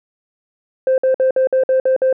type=tone bursts; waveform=sine; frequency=522 Hz; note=C5; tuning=4 cents flat; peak=-9 dBFS; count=8; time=0.87-2.128 s; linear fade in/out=2 ms; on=110 ms; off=54 ms; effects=tanh soft clip ceiling -9 dBFS